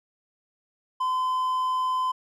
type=tone; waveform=triangle; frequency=1023 Hz; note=C6; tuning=39 cents flat; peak=-21 dBFS; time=1-2.12 s; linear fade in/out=10 ms; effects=none